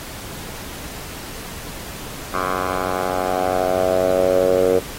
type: tone with band-pass filter sweep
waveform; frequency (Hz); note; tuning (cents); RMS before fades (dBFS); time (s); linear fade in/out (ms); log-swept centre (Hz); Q
10% pulse; 92.5; F#2; 0; -19; 2.33-4.8; 20; 1100 to 480; 4.9
effects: pink hiss -34 dBFS RMS until 4.98 s + AAC 48 kbps